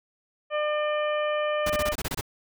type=harmonic tone; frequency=600 Hz; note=D5; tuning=37 cents sharp; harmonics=1 / 2 / 3 / 4 / 5; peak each=-25 / -31 / -35 / -37 / -39 dBFS; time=0.5-1.95 s; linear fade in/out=50 ms
type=noise bursts; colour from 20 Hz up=pink; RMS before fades=-30 dBFS; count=9; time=1.66-2.211 s; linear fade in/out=5 ms; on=39 ms; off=25 ms
effects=none